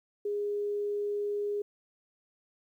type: tone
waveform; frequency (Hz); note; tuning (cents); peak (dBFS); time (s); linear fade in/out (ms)
sine; 411.2; G#4; -17; -29; 0.25-1.62; 5
effects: 11-bit